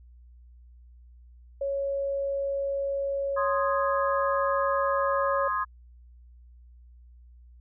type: tone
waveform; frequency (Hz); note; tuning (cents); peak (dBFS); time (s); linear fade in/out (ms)
sine; 554.4; C#5; 0; -26; 1.61-5.48; 5
type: chord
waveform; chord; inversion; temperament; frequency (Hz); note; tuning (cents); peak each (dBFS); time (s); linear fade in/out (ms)
sine; Ab major; first; equal; 1046.5 / 1244.5 / 1661.2; C6 / Eb6 / Ab6; 0 / 0 / 0; -28 / -29 / -34; 3.36-5.65; 20
effects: added 60 Hz sine -49 dBFS peak until 7.6 s